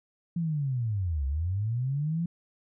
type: linear two-way sweep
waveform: sine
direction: down then up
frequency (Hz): 173.8 to 65.41 to 173.8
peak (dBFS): -26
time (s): 0.36-2.26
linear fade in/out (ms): 5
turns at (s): 1.26
effects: none